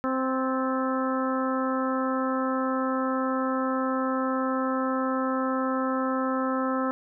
harmonic tone with a mistuned harmonic, 261.7 Hz, C4, in tune, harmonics 1 / 2 / 3 / 4 / 5 / 6 / 7, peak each -27 / -30 / -37 / -33 / -31 / -43 / -43 dBFS, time 0.04-6.91 s, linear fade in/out 0 ms, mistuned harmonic 7, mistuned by -77 cents, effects none

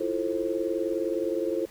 sine chord, F major seventh, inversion third, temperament equal with one note detuned, 329.6 / 349.2 / 440 / 530.9 Hz, E4 / F4 / A4 / C5, 0 / 0 / 0 / +25 cents, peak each -31 dBFS, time 0-1.66 s, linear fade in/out 10 ms, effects pink hiss -52 dBFS RMS until 1.7 s

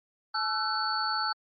sine tone cluster, 863 / 1332 / 1503 / 4453 Hz, A5 / E6 / F#6 / C#8, -34 / +18 / +27 / +7 cents, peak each -33 / -31 / -35 / -32 dBFS, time 0.34-1.33 s, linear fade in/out 10 ms, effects Opus 48 kbps

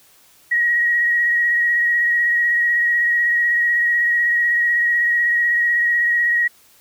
sine tone with vibrato, 1900 Hz, A#6, 33 cents sharp, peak -14 dBFS, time 0.51-6.48 s, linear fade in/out 10 ms, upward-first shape sine, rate 16 Hz, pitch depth 20 cents each way, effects white hiss -52 dBFS RMS until 6.8 s

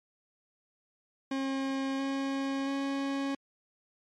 40% pulse tone with pitch steps, 269.6 / 272.4 / 275.3 Hz, C#4 / C#4 / C#4, -48 / -30 / -12 cents, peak -29 dBFS, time 1.31-3.35 s, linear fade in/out 5 ms, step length 680 ms, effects low-pass 5000 Hz 12 dB/octave + MP3 64 kbps

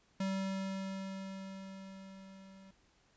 square tone with level ramp, 192.6 Hz, G3, 30 cents flat, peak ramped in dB -33 to -55 dBFS, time 0.2-2.71 s, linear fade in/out 5 ms, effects pink hiss -70 dBFS RMS until 3.16 s + resampled to 16000 Hz

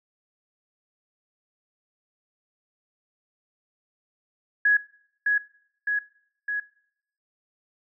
sine tone with echo, 1673 Hz, G#6, 12 cents sharp, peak -16 dBFS, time 4.65-4.77 s, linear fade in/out 5 ms, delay 610 ms, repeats 3, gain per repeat -3 dB, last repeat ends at 6.6 s, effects noise-tail reverb RT60 0.7 s tail -21 dB re dry

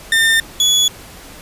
30% pulse tone pair in turn, 1806 / 3398 Hz, A6 / G#7, +45 / +39 cents, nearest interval major seventh, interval 1094 cents, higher second, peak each -8 dBFS, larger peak neither, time 0.12-0.4 / 0.6-0.88 s, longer neither, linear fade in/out 2 ms, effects pink hiss -37 dBFS RMS until 1.41 s + resampled to 32000 Hz

